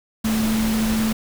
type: tone in noise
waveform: sine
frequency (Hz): 220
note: A3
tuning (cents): 0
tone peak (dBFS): -18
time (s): 0.24-1.13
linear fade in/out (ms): 10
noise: pink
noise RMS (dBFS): -27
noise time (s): 0.24-1.13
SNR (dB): +6
effects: none